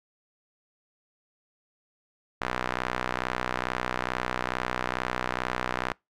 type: tone with band-pass filter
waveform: sawtooth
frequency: 62.3 Hz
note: B1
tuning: 16 cents sharp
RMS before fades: -31 dBFS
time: 2.41-5.93 s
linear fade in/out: 5 ms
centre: 1400 Hz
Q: 1.1
effects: noise-tail reverb RT60 0.2 s tail -26 dB re dry